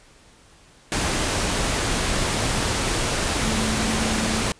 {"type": "tone in noise", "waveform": "sine", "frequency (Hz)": 220, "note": "A3", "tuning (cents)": 0, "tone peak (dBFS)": -26, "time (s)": [3.45, 4.41], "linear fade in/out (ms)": 0, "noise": "pink", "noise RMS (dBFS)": -23, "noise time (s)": [0.92, 4.52], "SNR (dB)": -6, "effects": ["pink hiss -52 dBFS RMS until 4.59 s", "resampled to 22050 Hz"]}